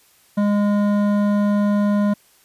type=tone with hard clipping; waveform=sine; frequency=205.2 Hz; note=G#3; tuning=21 cents flat; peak=-17 dBFS; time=0.37-2.14 s; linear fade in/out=10 ms; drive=12 dB; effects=white hiss -55 dBFS RMS until 2.44 s + resampled to 32000 Hz